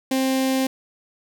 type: tone with notch filter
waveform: sawtooth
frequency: 263.8 Hz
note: C4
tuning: 14 cents sharp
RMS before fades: -21 dBFS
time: 0.11-0.67 s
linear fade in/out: 5 ms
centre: 1300 Hz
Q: 1.5
effects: none